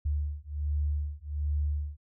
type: beating tone pair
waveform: sine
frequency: 73.1 / 74.4 Hz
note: D2 / D2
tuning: -7 / +23 cents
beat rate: 1.3 Hz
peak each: -31 dBFS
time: 0.05-1.97 s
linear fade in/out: 10 ms
effects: none